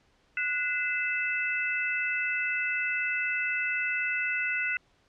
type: tone cluster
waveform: sine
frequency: 1471 / 2041 / 2630 Hz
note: F#6 / C7 / E7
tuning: -11 / -44 / -5 cents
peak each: -31 dBFS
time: 0.37-4.77 s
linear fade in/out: 2 ms
effects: pink hiss -66 dBFS RMS until 5.08 s + low-pass 5000 Hz 12 dB/octave